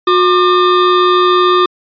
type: tone pair together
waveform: square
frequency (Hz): 361.8 / 1199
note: F#4 / D6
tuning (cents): -39 / +36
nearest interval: octave + major sixth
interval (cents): 2075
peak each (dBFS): -11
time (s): 0.07-1.66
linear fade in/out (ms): 5
effects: resampled to 11025 Hz